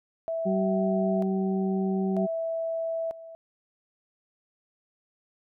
sine tone with tremolo, 657 Hz, E5, 6 cents flat, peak -27 dBFS, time 0.28-3.35 s, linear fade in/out 0 ms, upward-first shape square, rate 0.53 Hz, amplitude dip 80%
harmonic tone, 191.2 Hz, G3, 43 cents flat, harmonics 1 / 2 / 4, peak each -25 / -30 / -38 dBFS, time 0.45-2.27 s, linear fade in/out 20 ms
effects none

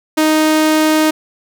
sawtooth tone, 311.1 Hz, D#4, in tune, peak -6 dBFS, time 0.17-1.11 s, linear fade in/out 10 ms, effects none

